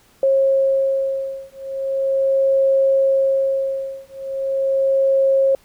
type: beating tone pair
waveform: sine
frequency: 540 / 540.39 Hz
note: C#5 / C#5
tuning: -45 / -44 cents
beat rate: 0.39 Hz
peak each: -18 dBFS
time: 0.23-5.55 s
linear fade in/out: 2 ms
effects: pink hiss -54 dBFS RMS until 5.64 s